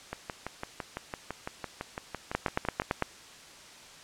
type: two click trains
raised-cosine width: 0.5 ms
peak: -11 / -19 dBFS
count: 7 / 17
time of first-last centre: 2.35-3.023 / 0.13-2.819 s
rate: 8.91 / 5.95 Hz
effects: white hiss -50 dBFS RMS until 4.03 s + low-pass 7000 Hz 12 dB/octave